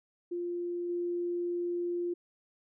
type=tone with level steps; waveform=sine; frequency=349.2 Hz; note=F4; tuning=in tune; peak=-32 / -30 dBFS; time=0.31-2.14 s; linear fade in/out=10 ms; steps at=0.89 s; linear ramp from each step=5 ms; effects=none